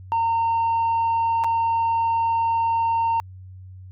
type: tone with dropouts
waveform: sine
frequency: 916 Hz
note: A#5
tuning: 31 cents flat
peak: -16 dBFS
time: 0.12-3.2 s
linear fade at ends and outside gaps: 0 ms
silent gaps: 1.438-1.444 s
effects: tanh soft clip ceiling -17 dBFS + added 93 Hz sine -38 dBFS peak until 3.91 s